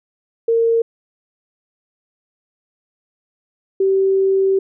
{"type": "tone pair in turn", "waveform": "sine", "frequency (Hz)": [459, 386], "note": ["A#4", "G4"], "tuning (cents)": [-27, -27], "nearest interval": "minor third", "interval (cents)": 300, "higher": "first", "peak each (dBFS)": -12, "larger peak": "neither", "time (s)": [[0.48, 0.82], [3.8, 4.59]], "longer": "second", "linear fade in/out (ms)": 5, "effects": []}